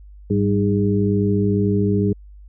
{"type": "harmonic tone with a mistuned harmonic", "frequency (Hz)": 102.3, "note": "G#2", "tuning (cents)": -26, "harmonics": [1, 2, 3, 4], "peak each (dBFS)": [-20, -19, -24, -22], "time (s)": [0.3, 2.13], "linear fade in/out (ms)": 5, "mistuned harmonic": 2, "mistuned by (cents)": -75, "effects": ["added 50 Hz sine -39 dBFS peak until 2.48 s"]}